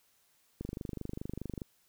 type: click train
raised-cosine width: 3 ms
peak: -25 dBFS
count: 26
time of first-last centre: 0.61-1.618 s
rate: 24.8 Hz
effects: white hiss -70 dBFS RMS until 1.88 s